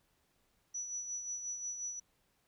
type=tone with tremolo; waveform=sine; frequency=5910 Hz; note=F#8; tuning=3 cents flat; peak=-36 dBFS; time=0.74-2 s; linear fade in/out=10 ms; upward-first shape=sine; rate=5.6 Hz; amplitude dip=50%; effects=pink hiss -75 dBFS RMS until 2.47 s